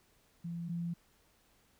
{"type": "tone pair in turn", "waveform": "sine", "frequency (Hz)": [170, 170.74], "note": ["F3", "F3"], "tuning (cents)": [-46, -39], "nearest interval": "unison", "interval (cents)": 7, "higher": "second", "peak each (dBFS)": [-37, -34], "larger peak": "second", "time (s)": [[0.44, 0.69], [0.69, 0.94]], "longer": "neither", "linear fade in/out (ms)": 10, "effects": ["pink hiss -69 dBFS RMS until 1.79 s"]}